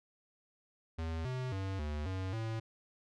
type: tone with pitch steps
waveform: square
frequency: 81.3 / 128.1 / 96.3 / 74.9 / 94.2 / 112.1 Hz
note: E2 / C3 / G2 / D2 / F#2 / A2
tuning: -23 / -36 / -30 / +35 / +32 / +33 cents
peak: -36 dBFS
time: 0.98-2.6 s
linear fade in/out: 10 ms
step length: 270 ms
effects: low-pass 5000 Hz 12 dB/octave